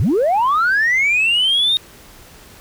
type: linear sweep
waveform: sine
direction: up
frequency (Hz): 75.1 to 3729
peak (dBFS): -11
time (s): 0-1.77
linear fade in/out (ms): 0
effects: tanh soft clip ceiling -10 dBFS + pink hiss -43 dBFS RMS until 2.6 s